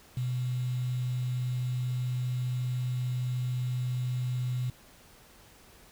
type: tone with quantisation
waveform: sine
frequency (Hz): 125.3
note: B2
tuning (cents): +25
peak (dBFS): -28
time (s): 0.17-4.7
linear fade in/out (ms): 2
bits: 8
effects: pink hiss -56 dBFS RMS until 5.91 s